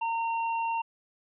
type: tone with tanh clipping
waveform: sine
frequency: 916 Hz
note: A#5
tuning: 31 cents flat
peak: -29 dBFS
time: 0.01-0.82 s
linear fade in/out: 10 ms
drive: 13 dB
effects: resampled to 8000 Hz